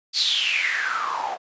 white noise with band-pass filter sweep, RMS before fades -24 dBFS, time 0.13-1.38 s, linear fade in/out 50 ms, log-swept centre 4600 to 700 Hz, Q 8.6, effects resampled to 16000 Hz

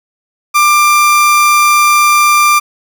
30% pulse tone, 1188 Hz, D6, 20 cents sharp, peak -3 dBFS, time 0.54-2.6 s, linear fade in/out 20 ms, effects none

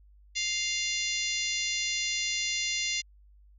harmonic tone with a mistuned harmonic, 698.5 Hz, F5, in tune, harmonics 3 / 4 / 5 / 6 / 7 / 8 / 9 / 10, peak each -34 / -35 / -36 / -37 / -37 / -38 / -39 / -39 dBFS, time 0.35-3.02 s, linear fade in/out 20 ms, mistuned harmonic 8, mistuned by +61 cents, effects added 50 Hz sine -54 dBFS peak until 3.58 s

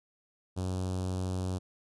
sawtooth tone with notch filter, 92.5 Hz, F#2, in tune, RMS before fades -33 dBFS, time 0.56-1.59 s, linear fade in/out 20 ms, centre 2000 Hz, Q 0.55, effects resampled to 24000 Hz

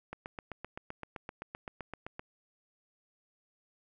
click train, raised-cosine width 0.5 ms, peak -25 dBFS, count 17, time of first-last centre 0.13-2.195 s, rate 7.75 Hz, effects none

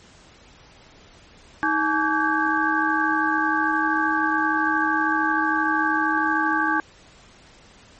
sine tone cluster, 315.6 / 854 / 1147 / 1546 / 1619 Hz, D#4 / G#5 / D6 / G6 / G#6, +25 / +48 / -41 / -24 / -45 cents, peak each -25 dBFS, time 1.63-6.8 s, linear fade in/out 0 ms, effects pink hiss -50 dBFS RMS until 7.99 s + MP3 32 kbps

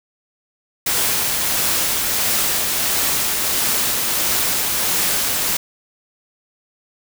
white noise with tremolo, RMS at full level -18 dBFS, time 0.86-5.57 s, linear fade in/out 5 ms, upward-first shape triangle, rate 1.5 Hz, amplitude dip 25%, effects none

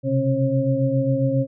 sine tone cluster, 128.3 / 135.7 / 270 / 540 Hz, C3 / C#3 / C#4 / C#5, -34 / -36 / -45 / -45 cents, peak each -23 dBFS, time 0.03-1.47 s, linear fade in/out 50 ms, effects none

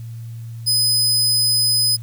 sawtooth tone, 5020 Hz, D#8, 15 cents sharp, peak -12 dBFS, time 0.66-1.97 s, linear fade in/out 20 ms, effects added 115 Hz sine -29 dBFS peak until 2.02 s + white hiss -53 dBFS RMS until 2.02 s

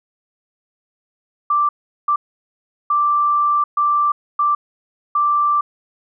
sine tone bursts at uneven times, 1174.7 Hz, D6, in tune, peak -13 dBFS, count 6, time 1.5-1.69 / 2.08-2.16 / 2.9-3.64 / 3.77-4.12 / 4.39-4.55 / 5.15-5.61 s, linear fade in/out 5 ms, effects none

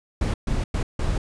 brown noise bursts at uneven times, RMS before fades -23 dBFS, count 4, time 0.21-0.34 / 0.47-0.64 / 0.74-0.83 / 0.99-1.18 s, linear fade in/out 5 ms, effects resampled to 22050 Hz

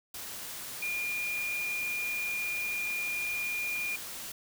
sine tone in noise, 2418 Hz, D7, 50 cents sharp, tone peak -31 dBFS, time 0.82-3.96 s, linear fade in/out 5 ms, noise white, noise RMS -41 dBFS, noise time 0.14-4.32 s, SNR +7 dB, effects none

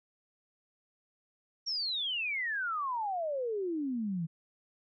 sine exponential sweep, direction down, 5660 to 157.3 Hz, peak -31 dBFS, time 1.66-4.27 s, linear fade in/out 20 ms, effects none

